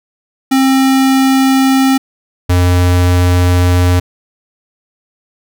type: tone pair in turn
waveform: square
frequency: 266.2 / 89.27 Hz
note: C4 / F2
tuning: +30 / +38 cents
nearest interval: octave + perfect fifth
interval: 1892 cents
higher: first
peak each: -8 dBFS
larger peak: neither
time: 0.51-1.98 / 2.49-4 s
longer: second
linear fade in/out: 10 ms
effects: none